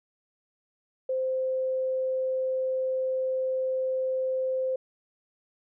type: tone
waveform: sine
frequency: 520 Hz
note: C5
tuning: 11 cents flat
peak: -25 dBFS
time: 1.09-4.76 s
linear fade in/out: 5 ms
effects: none